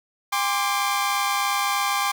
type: chord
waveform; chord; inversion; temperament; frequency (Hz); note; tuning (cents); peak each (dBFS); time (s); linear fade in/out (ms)
sawtooth; G suspended fourth; none; equal with one note detuned; 804.2 / 1046.5 / 1174.7; G5 / C6 / D6; +44 / 0 / 0; -22; 0.32-2.12; 10
effects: none